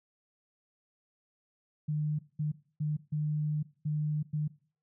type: tone bursts at uneven times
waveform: sine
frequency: 151.1 Hz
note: D3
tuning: 50 cents sharp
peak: -28 dBFS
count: 6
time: 1.88-2.19 / 2.39-2.52 / 2.8-2.97 / 3.12-3.63 / 3.85-4.23 / 4.33-4.48 s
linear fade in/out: 10 ms
effects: noise-tail reverb RT60 0.4 s tail -18 dB re dry